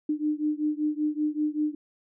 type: beating tone pair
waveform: sine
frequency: 300 / 305.2 Hz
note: D4 / D#4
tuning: +37 / -33 cents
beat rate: 5.2 Hz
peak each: -27 / -28 dBFS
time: 0.09-1.75 s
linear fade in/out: 5 ms
effects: none